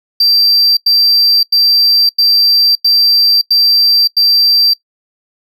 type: tone bursts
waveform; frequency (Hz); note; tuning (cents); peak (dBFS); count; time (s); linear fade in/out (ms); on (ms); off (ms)
triangle; 4699; D8; 0; -5; 7; 0.2-4.736; 5; 570; 91
effects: noise-tail reverb RT60 0.1 s tail -21 dB re dry